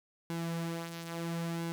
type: tone with flanger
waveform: sawtooth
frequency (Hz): 167.4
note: E3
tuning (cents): +27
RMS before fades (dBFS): -37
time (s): 0.3-1.72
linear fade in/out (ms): 0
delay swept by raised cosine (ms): 1.6 to 6.1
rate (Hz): 0.74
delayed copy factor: -0.5
effects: none